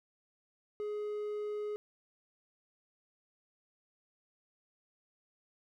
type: tone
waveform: triangle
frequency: 418.9 Hz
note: G#4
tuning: 15 cents sharp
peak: -33 dBFS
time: 0.8-1.76 s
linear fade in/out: 0 ms
effects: none